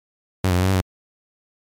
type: tone with pitch steps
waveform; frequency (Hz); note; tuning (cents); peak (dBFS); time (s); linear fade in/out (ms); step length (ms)
sawtooth; 94.3 / 88.8 / 91 / 93.9 / 96.2 / 92.4; F#2 / F2 / F#2 / F#2 / G2 / F#2; +33 / +29 / -28 / +26 / -32 / -2; -12; 0.44-0.812; 5; 62
effects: MP3 96 kbps